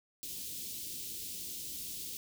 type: band-stop noise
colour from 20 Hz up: white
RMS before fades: -42 dBFS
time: 0.23-2.17 s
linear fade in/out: 0 ms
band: 390 to 3100 Hz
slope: 24 dB/octave
effects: none